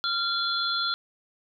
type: tone cluster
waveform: sine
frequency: 1384 / 3426 / 4129 Hz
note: F6 / A7 / C8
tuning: -16 / -47 / -24 cents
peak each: -28 / -30 / -29 dBFS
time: 0.04-0.94 s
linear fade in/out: 0 ms
effects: none